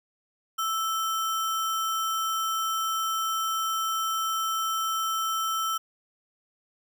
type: tone with sample-and-hold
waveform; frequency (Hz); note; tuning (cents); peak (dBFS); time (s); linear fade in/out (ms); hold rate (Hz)
sine; 1318.5; E6; 0; -25; 0.58-5.78; 10; 4410
effects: none